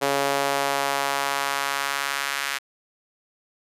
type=tone with high-pass filter sweep; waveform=sawtooth; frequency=139.6 Hz; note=C#3; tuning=13 cents sharp; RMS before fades=-25 dBFS; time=0.01-2.59 s; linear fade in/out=20 ms; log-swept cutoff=500 to 1700 Hz; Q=1.3; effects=resampled to 32000 Hz